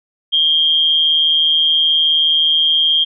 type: tone with amplitude modulation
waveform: sine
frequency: 3217 Hz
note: G7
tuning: 44 cents sharp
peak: -8 dBFS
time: 0.32-3.05 s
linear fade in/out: 20 ms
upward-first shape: sine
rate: 159 Hz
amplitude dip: 55%
effects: none